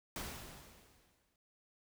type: noise with exponential decay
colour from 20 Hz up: pink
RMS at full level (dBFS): -41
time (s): 0.16-1.36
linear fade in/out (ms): 1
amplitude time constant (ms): 260
effects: none